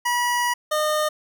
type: tone pair in turn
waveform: 25% pulse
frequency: 969 / 610.4 Hz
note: B5 / D#5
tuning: -33 / -33 cents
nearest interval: minor sixth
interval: 800 cents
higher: first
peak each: -16 dBFS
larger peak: neither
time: 0.05-0.54 / 0.71-1.09 s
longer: first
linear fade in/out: 10 ms
effects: none